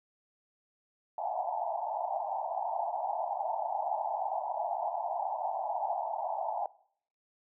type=band-pass noise; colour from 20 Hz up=white; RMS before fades=-34 dBFS; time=1.18-6.66 s; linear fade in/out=2 ms; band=640 to 910 Hz; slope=96 dB/octave; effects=noise-tail reverb RT60 0.6 s tail -21 dB re dry